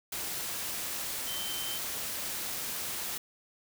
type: tone in noise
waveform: sine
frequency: 3096 Hz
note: G7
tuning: 22 cents flat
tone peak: -38 dBFS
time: 1.27-1.78 s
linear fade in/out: 5 ms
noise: white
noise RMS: -36 dBFS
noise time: 0.12-3.18 s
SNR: -5 dB
effects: none